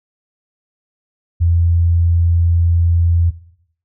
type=tone; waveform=sine; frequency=85 Hz; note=F2; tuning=46 cents flat; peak=-10 dBFS; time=1.4-3.31 s; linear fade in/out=20 ms; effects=noise-tail reverb RT60 0.7 s tail -17 dB re dry